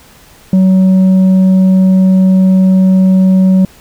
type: tone with tanh clipping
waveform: sine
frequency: 187.9 Hz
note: F#3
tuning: 27 cents sharp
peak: -5 dBFS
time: 0.53-3.65 s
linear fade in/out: 2 ms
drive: 4 dB
effects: pink hiss -41 dBFS RMS until 3.8 s